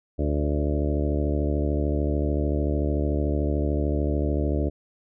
harmonic tone with a mistuned harmonic, 73.5 Hz, D2, 2 cents sharp, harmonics 1 / 2 / 3 / 4 / 5 / 6 / 7 / 8 / 9, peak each -24 / -31 / -34 / -29 / -32 / -34 / -38 / -34 / -39 dBFS, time 0.18-4.7 s, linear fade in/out 20 ms, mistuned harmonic 7, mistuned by +20 cents, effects none

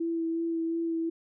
sine tone with vibrato, 330.8 Hz, E4, 6 cents sharp, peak -27 dBFS, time 0-1.1 s, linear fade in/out 10 ms, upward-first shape sine, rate 2.8 Hz, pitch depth 16 cents each way, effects none

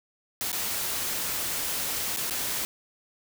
white noise with dropouts, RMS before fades -30 dBFS, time 0.41-2.65 s, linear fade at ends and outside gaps 0 ms, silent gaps 0.517-0.529 / 2.163-2.171 / 2.298-2.308 s, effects none

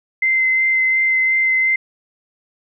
sine tone with vibrato, 2069 Hz, C7, 20 cents flat, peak -13 dBFS, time 0.22-1.76 s, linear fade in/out 5 ms, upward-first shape sine, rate 2.8 Hz, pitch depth 11 cents each way, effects none

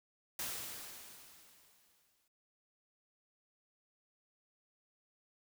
white noise with exponential decay, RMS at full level -39 dBFS, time 0.39-2.28 s, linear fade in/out 2 ms, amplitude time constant 410 ms, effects none

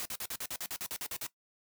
white noise bursts, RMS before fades -38 dBFS, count 13, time 0-1.266 s, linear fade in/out 0 ms, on 54 ms, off 47 ms, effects noise-tail reverb RT60 0.1 s tail -17 dB re dry

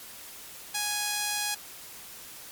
5% pulse tone, 830.6 Hz, G#5, in tune, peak -16 dBFS, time 0.74-1.55 s, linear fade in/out 10 ms, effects white hiss -45 dBFS RMS until 2.51 s + MP3 96 kbps

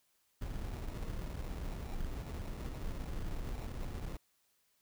brown noise with sample-and-hold, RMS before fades -40 dBFS, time 0.41-4.17 s, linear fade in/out 5 ms, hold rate 1575 Hz, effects white hiss -75 dBFS RMS until 4.81 s

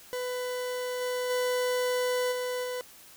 40% pulse tone with level steps, 498.6 Hz, B4, 16 cents sharp, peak -30 / -28 / -25 / -29 / -31 dBFS, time 0.13-2.81 s, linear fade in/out 0 ms, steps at 1 / 1.29 / 2.31 / 2.63 s, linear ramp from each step 20 ms, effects white hiss -52 dBFS RMS until 3.16 s

